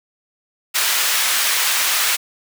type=high-pass noise; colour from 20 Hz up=pink; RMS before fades=-18 dBFS; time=0.74-2.17 s; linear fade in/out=20 ms; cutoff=1500 Hz; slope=12 dB/octave; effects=none